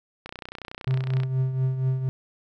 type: click train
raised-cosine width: 0.3 ms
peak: -20 dBFS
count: 31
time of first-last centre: 0.26-1.234 s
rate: 30.8 Hz
type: tone with tremolo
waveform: triangle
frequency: 130.81 Hz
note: C3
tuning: in tune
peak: -17 dBFS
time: 0.87-2.09 s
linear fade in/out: 0 ms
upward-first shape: triangle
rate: 4.2 Hz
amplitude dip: 65%
effects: none